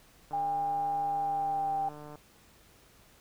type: click train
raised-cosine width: 1 ms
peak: -33 dBFS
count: 276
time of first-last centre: 0.31-2.156 s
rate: 149 Hz
type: tone with pitch glide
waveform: sine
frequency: 803 to 785.6 Hz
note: G5 to G5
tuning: +41 to +4 cents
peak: -28 dBFS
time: 0.33-1.89 s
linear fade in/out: 5 ms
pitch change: -37 cents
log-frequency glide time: 1.03-1.75 s
effects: pink hiss -60 dBFS RMS until 3.2 s